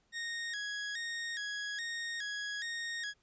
sawtooth tone with vibrato, 1758 Hz, A6, 2 cents flat, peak -33 dBFS, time 0.12-3.14 s, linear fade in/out 50 ms, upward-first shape square, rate 1.2 Hz, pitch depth 94 cents each way, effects pink hiss -74 dBFS RMS until 3.22 s + resampled to 16000 Hz

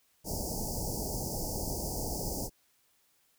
pink band-stop noise, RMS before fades -35 dBFS, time 0.24-2.5 s, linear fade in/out 50 ms, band 890 to 4700 Hz, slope 96 dB/octave, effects white hiss -70 dBFS RMS until 3.38 s

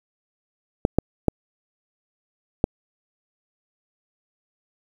clicks, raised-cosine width 2 ms, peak -3 dBFS, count 4, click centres 0.851 / 0.986 / 1.283 / 2.641 s, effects 7-bit

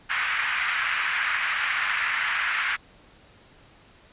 pink band-pass noise, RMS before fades -26 dBFS, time 0.09-2.77 s, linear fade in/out 20 ms, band 1400 to 2400 Hz, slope 24 dB/octave, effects pink hiss -54 dBFS RMS until 4.12 s + resampled to 8000 Hz

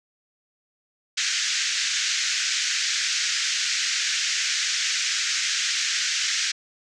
white band-pass noise, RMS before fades -25 dBFS, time 1.17-6.52 s, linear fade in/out 10 ms, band 1500 to 6900 Hz, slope 48 dB/octave, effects none

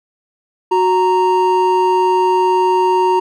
triangle tone pair together, 368.7 / 929 Hz, F#4 / A#5, -6 / -6 cents, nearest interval octave + major third, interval 1600 cents, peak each -12 / -11 dBFS, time 0.71-3.2 s, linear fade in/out 10 ms, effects none

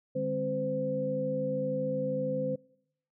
sine tone cluster, 149.7 / 202.5 / 264.4 / 514 Hz, D3 / G#3 / C4 / C5, +33 / -43 / +18 / -31 cents, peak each -37 / -38 / -37 / -30 dBFS, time 0.15-2.56 s, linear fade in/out 10 ms, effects noise-tail reverb RT60 0.8 s tail -25 dB re dry

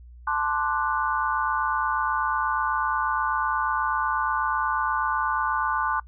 sine chord, D dominant seventh, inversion second, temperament equal, 880 / 1046.5 / 1174.7 / 1480 Hz, A5 / C6 / D6 / F#6, 0 / 0 / 0 / 0 cents, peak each -28 dBFS, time 0.27-6 s, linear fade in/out 5 ms, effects noise-tail reverb RT60 0.1 s tail -22 dB re dry + added 60 Hz sine -43 dBFS peak until 6.07 s

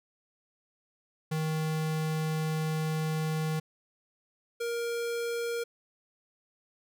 square tone pair in turn, 157.1 / 469.4 Hz, D#3 / A#4, +17 / +12 cents, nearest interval octave + perfect fifth, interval 1895 cents, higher second, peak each -29 / -31 dBFS, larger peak first, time 1.31-3.6 / 4.6-5.64 s, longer first, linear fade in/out 10 ms, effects none

